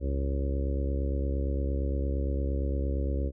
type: harmonic tone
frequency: 68.7 Hz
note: C#2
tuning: 15 cents flat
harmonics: 1 / 2 / 3 / 4 / 5 / 6 / 7 / 8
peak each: -27 / -39 / -42 / -38 / -40 / -42 / -42 / -41 dBFS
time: 0-3.32 s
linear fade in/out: 50 ms
effects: none